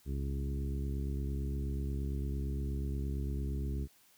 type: harmonic tone with a mistuned harmonic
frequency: 68.6 Hz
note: C#2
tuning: 17 cents flat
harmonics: 1 / 2 / 3 / 4 / 5 / 6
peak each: -34 / -40 / -44 / -46 / -48 / -50 dBFS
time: 0.05-3.88 s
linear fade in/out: 50 ms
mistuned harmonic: 1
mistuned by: -25 cents
effects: white hiss -65 dBFS RMS until 4.17 s